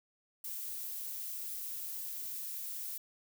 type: noise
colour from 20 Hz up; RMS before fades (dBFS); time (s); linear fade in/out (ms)
violet; -41; 0.44-2.98; 5
effects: none